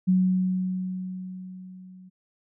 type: tone with level ramp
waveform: sine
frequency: 185 Hz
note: F#3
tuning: in tune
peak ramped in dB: -16 to -45 dBFS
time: 0.07-2.1 s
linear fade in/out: 20 ms
effects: none